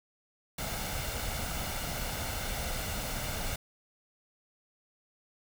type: noise with comb filter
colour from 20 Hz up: pink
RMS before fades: -35 dBFS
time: 0.58-3.56 s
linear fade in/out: 5 ms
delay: 1.4 ms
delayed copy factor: +0.5
effects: none